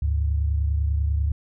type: tone pair together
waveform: sine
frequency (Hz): 72.76 / 102.9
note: D2 / G#2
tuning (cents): -16 / -16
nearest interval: tritone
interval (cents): 600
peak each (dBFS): -20 / -28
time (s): 0.02-1.32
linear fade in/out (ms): 5
effects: none